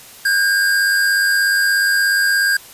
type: tone pair together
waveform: square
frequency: 1513.2 / 1610 Hz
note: F#6 / G6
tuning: +38 / +46 cents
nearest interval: minor second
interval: 108 cents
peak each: -25 / -14 dBFS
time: 0.25-2.57 s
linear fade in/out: 5 ms
effects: white hiss -40 dBFS RMS until 2.73 s + resampled to 32000 Hz